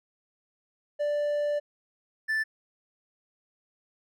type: tone pair in turn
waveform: triangle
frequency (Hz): 587.3 / 1759.9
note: D5 / A6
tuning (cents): 0 / 0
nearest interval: octave + perfect fifth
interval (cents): 1900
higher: second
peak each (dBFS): -23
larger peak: neither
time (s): 0.99-1.6 / 2.28-2.44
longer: first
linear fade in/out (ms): 20
effects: none